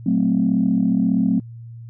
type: chord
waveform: sine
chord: F# diminished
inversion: none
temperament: equal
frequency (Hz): 185 / 220 / 261.6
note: F#3 / A3 / C4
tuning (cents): 0 / 0 / 0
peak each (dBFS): -19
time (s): 0.06-1.4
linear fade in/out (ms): 5
effects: tanh soft clip ceiling -7 dBFS + added 116 Hz sine -34 dBFS peak until 1.89 s